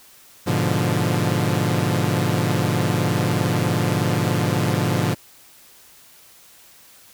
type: chord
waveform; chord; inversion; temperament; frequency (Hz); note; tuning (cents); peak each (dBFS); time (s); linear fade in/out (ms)
sawtooth; G# diminished seventh; none; equal; 103.83 / 123.47 / 146.83 / 174.61; G#2 / B2 / D3 / F3; 0 / 0 / 0 / 0; -20; 0.46-5.15; 20
effects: white hiss -49 dBFS RMS until 7.13 s